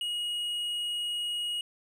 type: tone with tanh clipping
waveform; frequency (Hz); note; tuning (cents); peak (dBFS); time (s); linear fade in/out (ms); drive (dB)
triangle; 2890; F#7; -41; -31; 0.01-1.61; 2; 10
effects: none